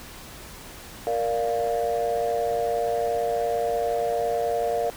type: chord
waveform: sine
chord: Bb major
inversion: none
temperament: equal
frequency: 466.2 / 587.3 / 698.5 Hz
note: Bb4 / D5 / F5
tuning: 0 / 0 / 0 cents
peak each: -25 / -27 / -25 dBFS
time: 1.07-4.9 s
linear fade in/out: 0 ms
effects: tanh soft clip ceiling -16 dBFS + pink hiss -42 dBFS RMS until 4.96 s